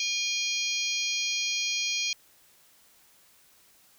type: harmonic tone with a mistuned harmonic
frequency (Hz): 810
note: G#5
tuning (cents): -43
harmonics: 3 / 4 / 5 / 6 / 7 / 8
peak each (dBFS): -32 / -33 / -34 / -35 / -35 / -36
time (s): 0-2.13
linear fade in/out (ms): 2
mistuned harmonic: 5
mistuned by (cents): +71
effects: white hiss -60 dBFS RMS until 3.98 s